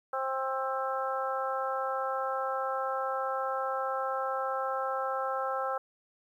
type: harmonic tone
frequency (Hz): 264.8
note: C4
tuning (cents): +21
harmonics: 2 / 3 / 4 / 5 / 6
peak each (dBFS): -34 / -35 / -38 / -34 / -45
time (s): 0.13-5.78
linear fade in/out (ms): 5
effects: 11-bit